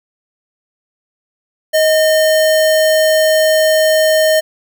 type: tone with sample-and-hold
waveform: sine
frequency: 628 Hz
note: D#5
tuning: 16 cents sharp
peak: -8 dBFS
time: 1.73-4.41 s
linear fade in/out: 20 ms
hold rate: 2450 Hz
effects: none